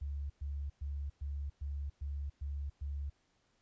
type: tone bursts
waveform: sine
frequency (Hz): 71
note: C#2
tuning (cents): +42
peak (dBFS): -36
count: 8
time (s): 0.01-3.1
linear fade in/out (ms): 10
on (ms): 290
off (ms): 110
effects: pink hiss -75 dBFS RMS until 3.61 s + resampled to 16000 Hz

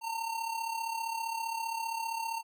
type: tone with amplitude modulation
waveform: square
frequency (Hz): 910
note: A#5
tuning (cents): -42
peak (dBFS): -31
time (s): 0.01-2.43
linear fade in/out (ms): 50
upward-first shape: sine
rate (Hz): 35.2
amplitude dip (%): 60
effects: none

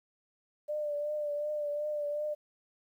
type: tone with vibrato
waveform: sine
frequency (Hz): 593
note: D5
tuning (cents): +17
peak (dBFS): -31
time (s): 0.68-2.35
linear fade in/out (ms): 20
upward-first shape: triangle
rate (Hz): 2.7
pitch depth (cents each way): 38
effects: 11-bit

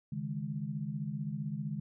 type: chord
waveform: sine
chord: C# suspended second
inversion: none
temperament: equal with one note detuned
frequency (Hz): 140.04 / 155.56 / 207.7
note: C#3 / D#3 / G#3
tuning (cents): +18 / 0 / 0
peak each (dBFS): -39 / -38 / -39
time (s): 0.12-1.8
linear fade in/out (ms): 5
effects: none

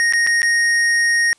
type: tone with dropouts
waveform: square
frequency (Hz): 1864.7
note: A#6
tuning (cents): 0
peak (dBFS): -14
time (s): 0-1.33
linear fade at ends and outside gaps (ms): 0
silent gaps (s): 0.125-0.135 / 0.266-0.272 / 0.419-0.43
effects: white hiss -56 dBFS RMS until 1.38 s + resampled to 22050 Hz

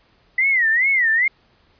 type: tone with vibrato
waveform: sine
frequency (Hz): 1975.5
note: B6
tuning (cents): 0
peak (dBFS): -14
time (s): 0.38-1.28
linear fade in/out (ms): 5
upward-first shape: sine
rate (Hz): 2.4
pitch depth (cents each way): 190
effects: pink hiss -58 dBFS RMS until 1.79 s + resampled to 11025 Hz

